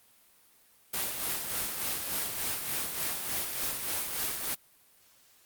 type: noise with tremolo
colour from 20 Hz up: white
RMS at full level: -31 dBFS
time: 0.93-4.55 s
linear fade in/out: 10 ms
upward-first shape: sine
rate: 3.4 Hz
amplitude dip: 45%
effects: white hiss -62 dBFS RMS until 5.45 s + Opus 32 kbps